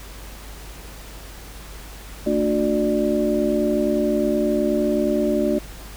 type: tone cluster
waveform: sine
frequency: 224.1 / 294.9 / 363.2 / 593 Hz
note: A3 / D4 / F#4 / D5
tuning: +32 / +7 / -32 / +17 cents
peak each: -23 dBFS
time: 2.26-5.59 s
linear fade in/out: 10 ms
effects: added 50 Hz sine -38 dBFS peak until 5.96 s + pink hiss -41 dBFS RMS until 5.96 s